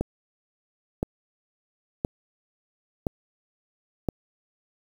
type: click train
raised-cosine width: 2 ms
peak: -11 dBFS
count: 5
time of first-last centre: 0.01-4.087 s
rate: 0.981 Hz
effects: 7-bit